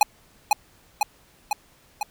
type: tone with echo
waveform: square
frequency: 835 Hz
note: G#5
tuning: 9 cents sharp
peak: -12 dBFS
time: 0.01-0.03 s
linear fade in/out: 2 ms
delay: 500 ms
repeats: 4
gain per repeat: -3 dB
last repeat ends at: 2.03 s
effects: pink hiss -57 dBFS RMS until 2.1 s